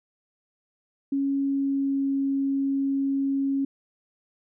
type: tone with pitch glide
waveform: sine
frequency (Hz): 276.3 to 274.2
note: C#4 to C#4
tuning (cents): -6 to -19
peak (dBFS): -22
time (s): 1.12-3.65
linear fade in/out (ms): 5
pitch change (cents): -13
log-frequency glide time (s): 1.37-2.13
effects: none